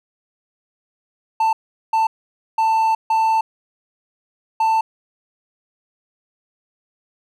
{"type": "tone bursts at uneven times", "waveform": "triangle", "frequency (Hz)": 889, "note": "A5", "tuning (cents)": 18, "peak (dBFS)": -12, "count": 5, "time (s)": [[1.4, 1.53], [1.93, 2.07], [2.58, 2.95], [3.1, 3.41], [4.6, 4.81]], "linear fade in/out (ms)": 5, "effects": []}